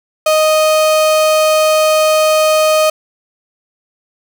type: tone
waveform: 35% pulse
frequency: 622.3 Hz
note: D#5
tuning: in tune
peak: -7 dBFS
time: 0.26-2.9 s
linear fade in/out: 5 ms
effects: none